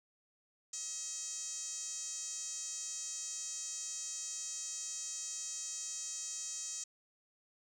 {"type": "tone with band-pass filter", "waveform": "5% pulse", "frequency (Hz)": 638, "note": "D#5", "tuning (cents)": 43, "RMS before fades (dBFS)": -42, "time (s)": [0.73, 6.84], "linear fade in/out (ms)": 5, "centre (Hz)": 6800, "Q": 5.1, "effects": []}